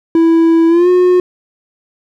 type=tone with pitch glide; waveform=triangle; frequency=329.6 to 361.5 Hz; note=E4 to F#4; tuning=0 to -40 cents; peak=-4 dBFS; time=0.15-1.2 s; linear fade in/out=2 ms; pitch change=+160 cents; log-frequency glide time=0.68-0.89 s; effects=none